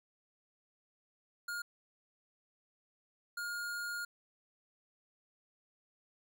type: tone bursts at uneven times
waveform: square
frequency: 1422 Hz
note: F6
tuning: 31 cents sharp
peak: -38 dBFS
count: 2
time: 1.48-1.62 / 3.37-4.05 s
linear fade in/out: 5 ms
effects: none